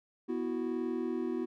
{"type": "chord", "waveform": "triangle", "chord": "B suspended fourth", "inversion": "none", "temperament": "just", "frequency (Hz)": [246.9, 329.3, 370.4], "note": ["B3", "E4", "F#4"], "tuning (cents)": [0, -2, 2], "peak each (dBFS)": -34, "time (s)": [0.28, 1.46], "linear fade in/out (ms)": 20, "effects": []}